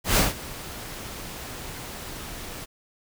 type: noise with ADSR envelope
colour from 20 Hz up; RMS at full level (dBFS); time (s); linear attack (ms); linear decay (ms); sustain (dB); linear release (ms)
pink; -18; 0.04-2.66; 130; 160; -19; 26
effects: none